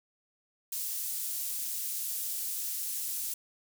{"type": "high-pass noise", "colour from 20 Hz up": "pink", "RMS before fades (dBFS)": -35, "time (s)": [0.72, 3.34], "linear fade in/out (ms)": 5, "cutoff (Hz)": 9200, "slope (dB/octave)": 12, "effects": []}